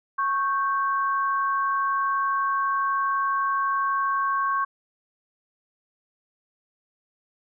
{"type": "tone pair together", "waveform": "sine", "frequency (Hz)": [1102, 1560.9], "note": ["C#6", "G6"], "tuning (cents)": [-11, -8], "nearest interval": "tritone", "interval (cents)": 603, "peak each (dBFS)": [-22, -29], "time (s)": [0.18, 4.65], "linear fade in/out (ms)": 10, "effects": []}